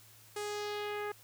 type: tone with low-pass filter sweep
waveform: sawtooth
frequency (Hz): 415.3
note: G#4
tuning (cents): 0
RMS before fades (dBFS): -38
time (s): 0.36-1.12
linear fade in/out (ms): 5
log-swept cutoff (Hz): 9900 to 1700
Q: 1.6
effects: added 109 Hz sine -63 dBFS peak until 1.23 s + white hiss -59 dBFS RMS until 1.23 s